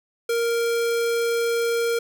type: tone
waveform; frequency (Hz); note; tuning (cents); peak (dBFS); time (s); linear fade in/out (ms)
square; 466.2; A#4; 0; -21; 0.29-1.99; 5
effects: none